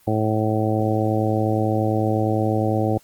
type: harmonic tone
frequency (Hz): 108.6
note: A2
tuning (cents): -22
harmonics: 1 / 2 / 3 / 4 / 5 / 6 / 7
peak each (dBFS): -22 / -26 / -24 / -28 / -26 / -31 / -27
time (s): 0.07-2.98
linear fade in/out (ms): 5
effects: white hiss -55 dBFS RMS until 3.03 s + Opus 24 kbps